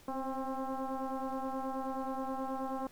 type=tone with frequency modulation; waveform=sine; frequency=269.7 Hz; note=C#4; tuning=47 cents flat; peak=-34 dBFS; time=0.08-2.87 s; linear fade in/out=2 ms; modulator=265 Hz; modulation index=3.2; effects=pink hiss -60 dBFS RMS until 2.91 s